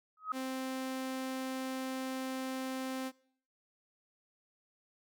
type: tone with exponential growth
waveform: sine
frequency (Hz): 1267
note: D#6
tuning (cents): +31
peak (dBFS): -28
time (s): 0.17-0.32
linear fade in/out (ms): 2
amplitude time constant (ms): 32
type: tone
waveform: sawtooth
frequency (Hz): 261.6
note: C4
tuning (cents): 0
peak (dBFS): -32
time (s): 0.32-3.12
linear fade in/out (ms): 50
effects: noise-tail reverb RT60 0.6 s tail -23 dB re dry